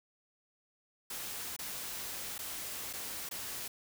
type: noise with dropouts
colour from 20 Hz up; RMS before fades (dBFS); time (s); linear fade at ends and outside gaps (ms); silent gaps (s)
white; -41; 1.1-3.68; 5; 1.565-1.589 / 2.381-2.389 / 2.93-2.934 / 3.29-3.311
effects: none